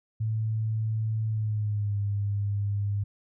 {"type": "tone with pitch glide", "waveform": "sine", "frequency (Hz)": [110, 101.45], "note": ["A2", "G#2"], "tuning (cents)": [0, -40], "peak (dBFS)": -25, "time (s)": [0.2, 3.04], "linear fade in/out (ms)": 10, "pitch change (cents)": -140, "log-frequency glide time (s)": [1.27, 1.98], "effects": []}